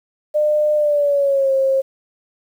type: tone with pitch glide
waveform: sine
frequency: 602 to 536.3 Hz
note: D5 to C5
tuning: +43 to +43 cents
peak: -13 dBFS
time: 0.34-1.82 s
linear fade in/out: 20 ms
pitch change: -200 cents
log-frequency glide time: 0.76-1.52 s
effects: 8-bit